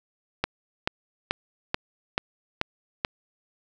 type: click train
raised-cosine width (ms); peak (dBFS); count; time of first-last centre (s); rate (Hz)
0.3; -7; 7; 0.44-3.049; 2.3
effects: none